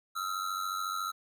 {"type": "ring-modulated tone", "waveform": "square", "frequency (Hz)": 1317, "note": "E6", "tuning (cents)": -2, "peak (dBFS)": -30, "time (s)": [0.15, 1.12], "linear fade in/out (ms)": 20, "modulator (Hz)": 47, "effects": []}